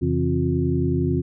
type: tone cluster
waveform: sine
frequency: 84.9 / 133 / 163.8 / 265.7 / 355.3 Hz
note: F2 / C3 / E3 / C4 / F4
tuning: -48 / +29 / -11 / +27 / +30 cents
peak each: -25 dBFS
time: 0.01-1.22 s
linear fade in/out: 20 ms
effects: none